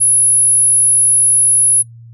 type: tone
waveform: sine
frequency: 10548 Hz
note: E9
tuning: in tune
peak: -7 dBFS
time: 0-1.83 s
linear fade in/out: 20 ms
effects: noise-tail reverb RT60 0.1 s tail -25 dB re dry + added 116 Hz sine -34 dBFS peak until 2.13 s